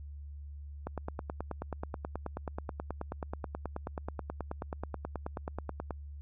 click train, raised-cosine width 1 ms, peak -22 dBFS, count 48, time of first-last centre 0.87-5.908 s, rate 9.33 Hz, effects added 72 Hz sine -42 dBFS peak until 6.21 s

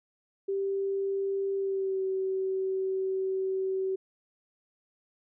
sine tone with pitch glide, 392 to 380.8 Hz, G4 to F#4, 0 to +50 cents, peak -27 dBFS, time 0.48-3.96 s, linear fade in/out 10 ms, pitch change -50 cents, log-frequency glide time 1.56-2.03 s, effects none

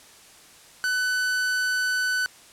45% pulse tone, 1500 Hz, F#6, 23 cents sharp, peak -22 dBFS, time 0.84-2.26 s, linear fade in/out 0 ms, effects white hiss -50 dBFS RMS until 2.52 s + low-pass 10000 Hz 12 dB/octave

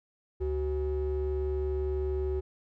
triangle ring-modulated tone, 223.7 Hz, A3, 29 cents sharp, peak -22 dBFS, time 0.4-2.41 s, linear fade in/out 20 ms, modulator 153 Hz, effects tanh soft clip ceiling -20 dBFS

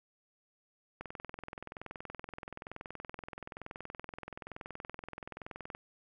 click train, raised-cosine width 0.5 ms, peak -27 dBFS, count 101, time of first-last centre 1.01-5.749 s, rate 21.1 Hz, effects none

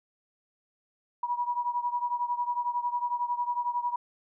sine beating tone pair, 964 / 975 Hz, B5 / B5, -42 / -23 cents, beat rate 11 Hz, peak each -29 / -32 dBFS, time 1.23-3.96 s, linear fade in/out 5 ms, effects none

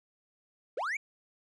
triangle linear sweep, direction up, 398 to 2369 Hz, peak -29 dBFS, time 0.77-0.97 s, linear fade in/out 5 ms, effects resampled to 24000 Hz

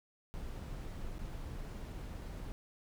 brown noise with dropouts, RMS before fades -43 dBFS, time 0.34-2.52 s, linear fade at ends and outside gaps 0 ms, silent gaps 1.183-1.191 s, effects none

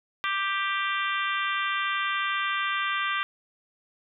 harmonic tone, 393.1 Hz, G4, 5 cents sharp, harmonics 3 / 4 / 5 / 6 / 7 / 8 / 9, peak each -29 / -31 / -33 / -35 / -36 / -37 / -38 dBFS, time 0.24-3.23 s, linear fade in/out 0 ms, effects none

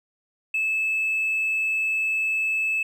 triangle tone with hard clipping, 2610 Hz, E7, 18 cents flat, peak -21 dBFS, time 0.54-2.83 s, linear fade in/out 5 ms, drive 2 dB, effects none

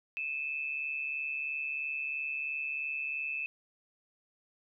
sine tone pair together, 2482 / 2625 Hz, D#7 / E7, -5 / -8 cents, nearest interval minor second, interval 97 cents, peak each -39 / -34 dBFS, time 0.17-3.46 s, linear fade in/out 0 ms, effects none

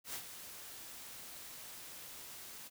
white noise with ADSR envelope, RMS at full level -41 dBFS, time 0.04-2.7 s, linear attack 100 ms, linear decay 77 ms, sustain -9 dB, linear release 35 ms, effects none

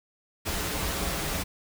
pink noise with comb filter, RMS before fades -30 dBFS, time 0.45-1.44 s, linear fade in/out 20 ms, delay 8.2 ms, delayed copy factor -0.5, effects none

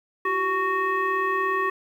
sine tone with frequency modulation, 1115 Hz, C#6, 10 cents sharp, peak -21 dBFS, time 0.25-1.7 s, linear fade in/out 5 ms, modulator 731 Hz, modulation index 1.1, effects 9-bit

